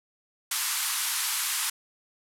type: band-pass noise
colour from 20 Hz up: white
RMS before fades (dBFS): -29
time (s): 0.51-1.7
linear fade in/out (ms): 5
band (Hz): 890 to 13000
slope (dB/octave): 48
effects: none